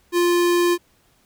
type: tone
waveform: square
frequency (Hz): 349.2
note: F4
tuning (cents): 0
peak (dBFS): -16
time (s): 0.12-0.78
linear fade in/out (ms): 50
effects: pink hiss -60 dBFS RMS until 1.25 s